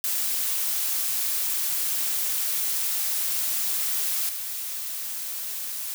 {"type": "noise with level steps", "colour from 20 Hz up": "blue", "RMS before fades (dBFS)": [-26, -32], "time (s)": [0.04, 5.94], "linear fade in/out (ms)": 0, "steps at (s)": 4.29, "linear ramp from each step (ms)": 2, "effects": []}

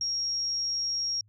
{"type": "tone", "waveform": "sine", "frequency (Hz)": 5588, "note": "F8", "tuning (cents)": 0, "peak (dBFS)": -27, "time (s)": [0.01, 1.21], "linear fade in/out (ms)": 2, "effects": ["added 105 Hz sine -58 dBFS peak until 1.28 s"]}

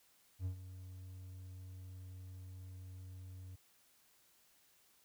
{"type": "tone with ADSR envelope", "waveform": "triangle", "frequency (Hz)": 92.4, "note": "F#2", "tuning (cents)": -2, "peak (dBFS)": -33, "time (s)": [0.39, 3.56], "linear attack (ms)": 66, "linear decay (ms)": 96, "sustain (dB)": -13, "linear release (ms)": 9, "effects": ["white hiss -70 dBFS RMS until 5.04 s"]}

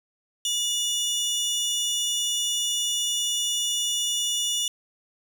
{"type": "tone pair together", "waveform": "25% pulse", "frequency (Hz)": [2905, 3492], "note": ["F#7", "A7"], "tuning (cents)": [-32, -14], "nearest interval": "minor third", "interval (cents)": 318, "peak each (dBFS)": -23, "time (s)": [0.45, 4.68], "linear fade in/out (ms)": 2, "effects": []}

